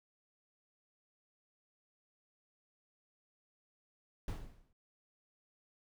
brown noise with exponential decay, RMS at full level -35 dBFS, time 4.28-4.73 s, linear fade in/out 2 ms, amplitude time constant 96 ms, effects none

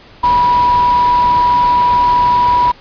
sine tone in noise, 977 Hz, B5, 19 cents flat, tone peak -8 dBFS, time 0.23-2.72 s, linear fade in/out 10 ms, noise pink, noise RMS -24 dBFS, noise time 0.23-2.72 s, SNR +13 dB, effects pink hiss -41 dBFS RMS until 2.8 s + resampled to 11025 Hz

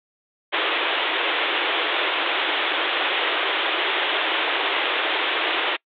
white band-pass noise, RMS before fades -23 dBFS, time 0.52-5.77 s, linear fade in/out 20 ms, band 300 to 3600 Hz, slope 96 dB/octave, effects noise-tail reverb RT60 0.1 s tail -26 dB re dry

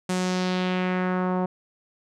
sawtooth tone with low-pass filter sweep, 183.2 Hz, F#3, 17 cents flat, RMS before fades -25 dBFS, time 0.09-1.46 s, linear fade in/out 5 ms, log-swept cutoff 8700 to 870 Hz, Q 1.7, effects none

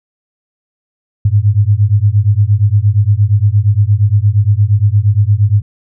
sine beating tone pair, 99.1 / 107.7 Hz, G2 / A2, +19 / -37 cents, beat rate 8.6 Hz, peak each -10 dBFS, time 1.25-5.62 s, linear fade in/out 5 ms, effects none

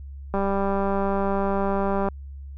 click train, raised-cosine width 1 ms, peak -12 dBFS, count 345, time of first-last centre 0.34-2.086 s, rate 197 Hz, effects added 69 Hz sine -35 dBFS peak until 2.57 s

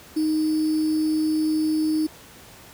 sine tone with sample-and-hold, 311.2 Hz, D#4, in tune, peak -19 dBFS, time 0.16-2.07 s, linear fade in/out 10 ms, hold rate 4900 Hz, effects pink hiss -46 dBFS RMS until 2.73 s + high-pass 60 Hz 12 dB/octave

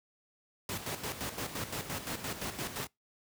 pink noise with tremolo, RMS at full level -36 dBFS, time 0.69-2.87 s, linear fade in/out 2 ms, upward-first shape square, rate 5.8 Hz, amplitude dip 60%, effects noise-tail reverb RT60 0.2 s tail -26 dB re dry + high-pass 80 Hz 12 dB/octave

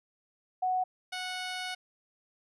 sine / 10% pulse tone pair in turn, 740 / 735.9 Hz, F#5 / F#5, 0 / -10 cents, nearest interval unison, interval 10 cents, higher first, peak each -26 dBFS, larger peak neither, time 0.62-0.84 / 1.12-1.75 s, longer second, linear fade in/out 10 ms, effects resampled to 22050 Hz

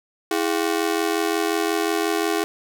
sawtooth ring-modulated tone, 370 Hz, F#4, in tune, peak -13 dBFS, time 0.31-2.44 s, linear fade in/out 0 ms, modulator 42.8 Hz, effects none

